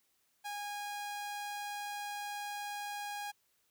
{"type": "tone", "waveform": "sawtooth", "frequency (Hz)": 821, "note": "G#5", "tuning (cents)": -20, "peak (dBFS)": -35, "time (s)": [0.44, 3.32], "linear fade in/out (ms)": 20, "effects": ["white hiss -75 dBFS RMS until 3.7 s"]}